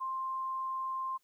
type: tone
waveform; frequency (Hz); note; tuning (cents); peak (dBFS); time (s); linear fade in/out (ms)
sine; 1052; C6; +9; -33; 0-1.18; 20
effects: white hiss -75 dBFS RMS until 1.23 s